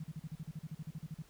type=tone bursts; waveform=sine; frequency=156.3 Hz; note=D#3; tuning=8 cents sharp; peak=-39 dBFS; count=16; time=0-1.223 s; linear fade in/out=5 ms; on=38 ms; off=41 ms; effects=added 52 Hz sine -70 dBFS peak until 1.29 s + pink hiss -64 dBFS RMS until 1.29 s